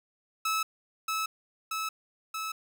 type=tone with echo; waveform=sawtooth; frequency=1300 Hz; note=E6; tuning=24 cents flat; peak=-23 dBFS; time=0.45-0.63 s; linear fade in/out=5 ms; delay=630 ms; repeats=3; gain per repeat=-2 dB; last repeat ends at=2.52 s; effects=none